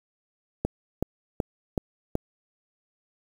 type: click train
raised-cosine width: 2 ms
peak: -11 dBFS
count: 5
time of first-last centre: 0.65-2.154 s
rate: 2.66 Hz
effects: 7-bit